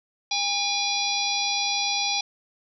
harmonic tone with a mistuned harmonic, 810 Hz, G#5, 43 cents flat, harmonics 1 / 3 / 4 / 5 / 6 / 7, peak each -30 / -30 / -30 / -30 / -30 / -30 dBFS, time 0.31-2.21 s, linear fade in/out 5 ms, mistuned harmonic 4, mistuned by +82 cents, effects none

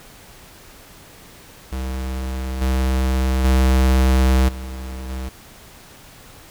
square tone with level steps, 64.9 Hz, C2, 13 cents flat, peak -24 / -17 / -13 / -29 / -26 dBFS, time 1.72-5.29 s, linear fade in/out 5 ms, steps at 2.61 / 3.44 / 4.48 / 5.09 s, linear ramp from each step 10 ms, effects pink hiss -44 dBFS RMS until 6.5 s

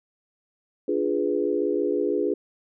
sine chord, D diminished seventh, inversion none, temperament equal, 293.7 / 349.2 / 415.3 / 493.9 Hz, D4 / F4 / Ab4 / Cb5, 0 / 0 / 0 / 0 cents, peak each -28 / -27 / -25 / -29 dBFS, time 0.88-2.34 s, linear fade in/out 5 ms, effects none

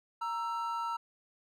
triangle tone pair together, 932.3 / 1329.1 Hz, A#5 / E6, 0 / +14 cents, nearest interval tritone, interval 614 cents, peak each -33 / -34 dBFS, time 0.21-0.97 s, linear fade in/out 10 ms, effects none

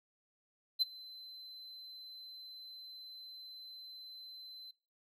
triangle tone with ADSR envelope, 4059 Hz, B7, 47 cents sharp, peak -24 dBFS, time 0.79-4.71 s, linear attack 28 ms, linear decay 20 ms, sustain -23 dB, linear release 4 ms, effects noise-tail reverb RT60 0.4 s tail -24 dB re dry

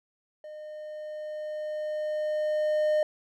triangle tone with level ramp, 610 Hz, D#5, 34 cents flat, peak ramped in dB -38 to -19 dBFS, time 0.44-3.03 s, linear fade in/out 2 ms, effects none

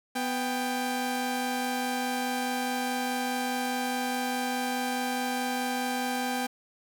sawtooth tone pair together, 248.4 / 790 Hz, B3 / G5, +10 / +13 cents, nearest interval octave + minor sixth, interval 2003 cents, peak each -27 dBFS, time 0.15-6.47 s, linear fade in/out 10 ms, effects 8-bit

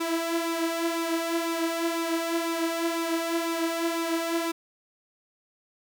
sawtooth tone with flanger, 332.5 Hz, E4, 15 cents sharp, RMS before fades -28 dBFS, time 0-4.52 s, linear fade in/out 10 ms, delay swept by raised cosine 0.79 to 4.49 ms, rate 2 Hz, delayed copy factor +0.55, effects none

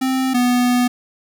square tone pair in turn, 261.6 / 246.4 Hz, C4 / B3, 0 / -4 cents, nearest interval minor second, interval 104 cents, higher first, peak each -17 / -14 dBFS, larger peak second, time 0.01-0.34 / 0.34-0.88 s, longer second, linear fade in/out 10 ms, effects none

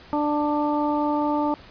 harmonic tone, 295.9 Hz, D4, 13 cents sharp, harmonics 1 / 2 / 3 / 4, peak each -23 / -28 / -25 / -32 dBFS, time 0.13-1.54 s, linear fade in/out 0 ms, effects pink hiss -47 dBFS RMS until 1.7 s + resampled to 11025 Hz

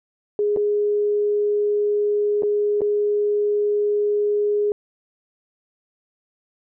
sine tone with dropouts, 414.6 Hz, G#4, 3 cents flat, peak -17 dBFS, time 0.39-4.72 s, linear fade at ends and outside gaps 1 ms, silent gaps 0.563-0.571 / 2.423-2.433 / 2.808-2.817 s, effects none

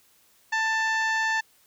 harmonic tone, 886 Hz, A5, 12 cents sharp, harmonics 1 / 2 / 3 / 4 / 5 / 6 / 7 / 8, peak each -28 / -24 / -36 / -41 / -40 / -46 / -43 / -46 dBFS, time 0.52-1.41 s, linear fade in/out 10 ms, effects white hiss -61 dBFS RMS until 1.66 s

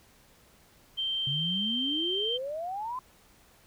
sine tone, 3136 Hz, G7, in tune, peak -28 dBFS, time 0.97-2.38 s, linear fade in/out 20 ms
sine exponential sweep, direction up, 134.6 to 1046.5 Hz, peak -32 dBFS, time 1.27-2.99 s, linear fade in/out 2 ms
effects pink hiss -60 dBFS RMS until 3.66 s

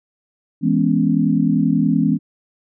sine chord, C# minor seventh, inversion first, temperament equal, 164.81 / 207.7 / 246.9 / 277.2 Hz, E3 / G#3 / B3 / C#4, 0 / 0 / 0 / 0 cents, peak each -19 dBFS, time 0.61-2.19 s, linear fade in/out 50 ms, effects none

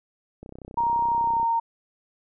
click train, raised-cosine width 2 ms, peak -27 dBFS, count 33, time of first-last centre 0.43-1.43 s, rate 32 Hz
sine tone with pitch glide, 936 to 922 Hz, A#5 to A#5, +7 to -19 cents, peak -20 dBFS, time 0.77-1.6 s, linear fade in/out 10 ms, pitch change -26 cents, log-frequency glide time 1.11-1.37 s
effects none

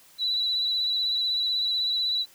sine tone with vibrato, 3951 Hz, B7, in tune, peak -23 dBFS, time 0.18-2.26 s, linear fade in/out 50 ms, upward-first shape sine, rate 16 Hz, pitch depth 27 cents each way, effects white hiss -55 dBFS RMS until 2.34 s

